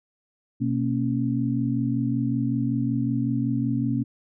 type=tone cluster; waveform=sine; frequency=124.7 / 230.3 / 275.6 Hz; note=B2 / A#3 / C#4; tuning=+17 / -21 / -10 cents; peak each=-26 dBFS; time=0.6-4.04 s; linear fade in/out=20 ms; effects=none

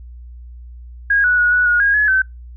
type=tone with pitch steps; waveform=sine; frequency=1637 / 1472 / 1454 / 1473 / 1443 / 1634 / 1698 / 1536 Hz; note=G#6 / F#6 / F#6 / F#6 / F#6 / G#6 / G#6 / G6; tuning=-25 / -9 / -31 / -8 / -44 / -29 / +38 / -36 cents; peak=-11 dBFS; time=1.1-2.22 s; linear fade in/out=5 ms; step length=140 ms; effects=noise-tail reverb RT60 0.2 s tail -26 dB re dry + added 60 Hz sine -33 dBFS peak until 2.56 s

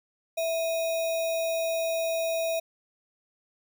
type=tone with sample-and-hold; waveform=sine; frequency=657 Hz; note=E5; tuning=6 cents flat; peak=-25 dBFS; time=0.37-2.6 s; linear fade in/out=10 ms; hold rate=3150 Hz; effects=none

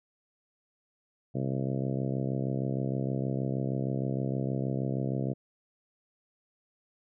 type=harmonic tone; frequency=66.4 Hz; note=C2; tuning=26 cents sharp; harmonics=2 / 3 / 4 / 5 / 6 / 7 / 8 / 9 / 10; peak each=-31 / -35 / -37 / -39 / -41 / -42 / -43 / -44 / -45 dBFS; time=1.34-5.34 s; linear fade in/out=20 ms; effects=none

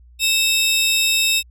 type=tone pair together; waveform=sawtooth; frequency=2637 / 3726 Hz; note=E7 / A#7; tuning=0 / -2 cents; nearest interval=tritone; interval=598 cents; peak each=-15 dBFS; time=0.19-1.43 s; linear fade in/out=50 ms; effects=added 60 Hz sine -44 dBFS peak until 1.5 s

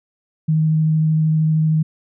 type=tone with vibrato; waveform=sine; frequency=157 Hz; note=D#3; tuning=16 cents sharp; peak=-13 dBFS; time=0.48-1.83 s; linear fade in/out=10 ms; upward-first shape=triangle; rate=13 Hz; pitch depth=12 cents each way; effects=none

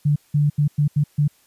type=tone bursts at uneven times; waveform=sine; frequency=146.83 Hz; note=D3; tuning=in tune; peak=-14 dBFS; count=6; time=0.05-0.16 / 0.34-0.5 / 0.58-0.68 / 0.78-0.88 / 0.96-1.04 / 1.18-1.28 s; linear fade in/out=10 ms; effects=white hiss -58 dBFS RMS until 1.46 s + resampled to 32000 Hz

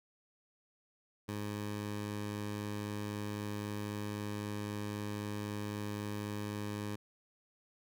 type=tone; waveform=15% pulse; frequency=103.83 Hz; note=G#2; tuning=in tune; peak=-31 dBFS; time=1.28-6.96 s; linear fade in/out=10 ms; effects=none

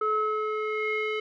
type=tone with low-pass filter sweep; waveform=square; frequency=430 Hz; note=A4; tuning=40 cents flat; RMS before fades=-28 dBFS; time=0.01-1.2 s; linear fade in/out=5 ms; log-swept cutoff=1200 to 2600 Hz; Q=5.6; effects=none

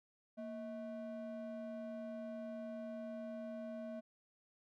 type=ring-modulated tone; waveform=triangle; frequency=435.3 Hz; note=A4; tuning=19 cents flat; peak=-38 dBFS; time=0.37-4.01 s; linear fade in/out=20 ms; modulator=203 Hz; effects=none

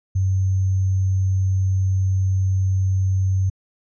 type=tone with sample-and-hold; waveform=sine; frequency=95 Hz; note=F#2; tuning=46 cents sharp; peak=-16 dBFS; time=0.15-3.5 s; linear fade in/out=10 ms; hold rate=6300 Hz; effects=resampled to 16000 Hz

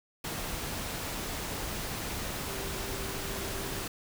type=tone in noise; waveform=sine; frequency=391.3 Hz; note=G4; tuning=3 cents flat; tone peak=-43 dBFS; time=2.48-3.83 s; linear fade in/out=5 ms; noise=pink; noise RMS=-36 dBFS; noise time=0.24-3.88 s; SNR=-10 dB; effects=none

